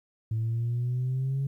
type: exponential sweep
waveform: sine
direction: up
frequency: 110 to 138.59 Hz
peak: -24 dBFS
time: 0.31-1.47 s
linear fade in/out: 5 ms
effects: tanh soft clip ceiling -23 dBFS + 11-bit